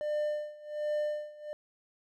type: tone with tremolo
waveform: triangle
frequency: 599 Hz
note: D5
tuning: 34 cents sharp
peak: -26 dBFS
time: 0.01-1.53 s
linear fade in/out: 0 ms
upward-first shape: sine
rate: 1.3 Hz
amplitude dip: 90%
effects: none